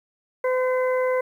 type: harmonic tone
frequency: 510 Hz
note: C5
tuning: 44 cents flat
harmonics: 1 / 2 / 3 / 4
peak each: -20 / -29 / -35 / -33 dBFS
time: 0.44-1.21 s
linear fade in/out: 5 ms
effects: 9-bit